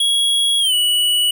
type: tone with pitch glide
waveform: square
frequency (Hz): 3322 to 2943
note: G#7 to F#7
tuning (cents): 0 to -10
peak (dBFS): -14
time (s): 0-1.31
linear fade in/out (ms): 5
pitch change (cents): -210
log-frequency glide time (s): 0.6-0.74
effects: none